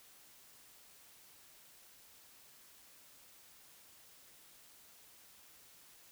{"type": "silence", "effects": ["white hiss -61 dBFS RMS until 6.11 s"]}